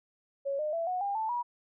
sine tone with pitch steps, 554.4 / 608.1 / 667 / 731.5 / 802.4 / 880.1 / 965.3 Hz, C#5 / D#5 / E5 / F#5 / G5 / A5 / B5, 0 / -40 / +20 / -20 / +40 / 0 / -40 cents, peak -29 dBFS, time 0.45-1.43 s, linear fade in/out 20 ms, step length 140 ms, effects none

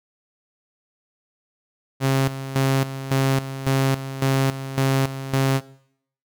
sawtooth tone with tremolo, 134.7 Hz, C#3, 49 cents flat, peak -13 dBFS, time 2-5.61 s, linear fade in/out 50 ms, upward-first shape square, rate 1.8 Hz, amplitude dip 75%, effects noise-tail reverb RT60 0.7 s tail -20 dB re dry

